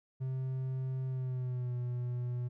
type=tone with pitch glide; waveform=triangle; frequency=130.81 to 122.76 Hz; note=C3 to B2; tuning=0 to -10 cents; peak=-31 dBFS; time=0.2-2.49 s; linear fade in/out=20 ms; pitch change=-110 cents; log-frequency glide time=1.07-1.75 s; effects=none